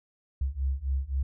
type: beating tone pair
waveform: sine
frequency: 65.5 / 69.3 Hz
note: C2 / C#2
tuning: +2 / 0 cents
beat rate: 3.8 Hz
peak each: -30 / -29 dBFS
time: 0.41-1.23 s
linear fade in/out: 5 ms
effects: none